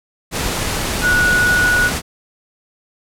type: tone in noise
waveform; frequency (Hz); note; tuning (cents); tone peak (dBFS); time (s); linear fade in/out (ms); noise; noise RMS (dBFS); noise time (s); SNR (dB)
sine; 1464; F#6; -19; -12; 1.01-1.91; 50; pink; -20; 0.31-2.02; +5
effects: low-pass 12000 Hz 12 dB/octave